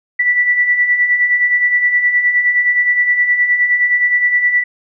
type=beating tone pair; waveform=sine; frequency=1956 / 1965.6 Hz; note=B6 / B6; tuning=-17 / -9 cents; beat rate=9.6 Hz; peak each=-19 / -11 dBFS; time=0.19-4.64 s; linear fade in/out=10 ms; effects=none